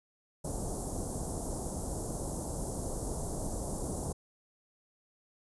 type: band-stop noise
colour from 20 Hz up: pink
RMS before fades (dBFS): -36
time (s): 0.44-4.13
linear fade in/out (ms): 10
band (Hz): 800 to 7400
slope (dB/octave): 24
effects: resampled to 24000 Hz